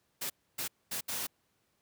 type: noise bursts at uneven times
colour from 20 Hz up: white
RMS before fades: -36 dBFS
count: 4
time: 0.21-0.3 / 0.58-0.68 / 0.91-1.01 / 1.08-1.27 s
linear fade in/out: 10 ms
effects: pink hiss -75 dBFS RMS until 1.81 s + high-pass 80 Hz 12 dB/octave